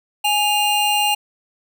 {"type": "tone pair together", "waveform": "square", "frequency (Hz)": [832.4, 2800], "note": ["G#5", "F7"], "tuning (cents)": [4, 4], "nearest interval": "octave + major sixth", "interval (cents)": 2100, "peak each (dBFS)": [-19, -19], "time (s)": [0.24, 1.15], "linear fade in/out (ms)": 10, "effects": []}